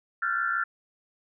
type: tone cluster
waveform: sine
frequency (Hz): 1374 / 1440 / 1554 / 1752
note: F6 / F#6 / G6 / A6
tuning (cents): -29 / -47 / -16 / -8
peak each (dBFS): -27 / -32 / -34 / -32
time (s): 0.22-0.64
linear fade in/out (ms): 5
effects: none